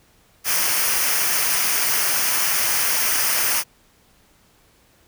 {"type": "noise with comb filter", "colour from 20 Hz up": "white", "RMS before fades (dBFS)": -20, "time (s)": [0.44, 3.64], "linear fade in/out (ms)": 50, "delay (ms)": 0.26, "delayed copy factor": -0.6, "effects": ["pink hiss -57 dBFS RMS until 5.07 s"]}